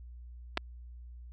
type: clicks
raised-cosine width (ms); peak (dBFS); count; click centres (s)
0.3; -14 / -16; 2; 0.573 / 0.576
effects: added 60 Hz sine -45 dBFS peak until 1.32 s